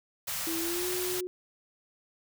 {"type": "band-stop noise", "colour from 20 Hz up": "white", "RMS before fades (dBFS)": -34, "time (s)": [0.27, 1.21], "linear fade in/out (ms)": 10, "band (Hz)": [190, 500], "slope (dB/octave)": 48}
{"type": "tone with pitch glide", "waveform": "sine", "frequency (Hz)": [329.6, 363.6], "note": ["E4", "F#4"], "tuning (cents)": [0, -30], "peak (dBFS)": -32, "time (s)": [0.47, 1.27], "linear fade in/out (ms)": 0, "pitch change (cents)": 170, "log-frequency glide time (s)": [0.58, 0.88]}
{"effects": []}